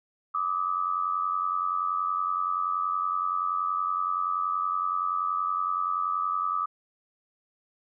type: tone pair together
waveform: sine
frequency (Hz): 1175.4 / 1266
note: D6 / D#6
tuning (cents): +1 / +30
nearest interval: minor second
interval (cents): 129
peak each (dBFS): -28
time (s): 0.34-6.66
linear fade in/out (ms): 10
effects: none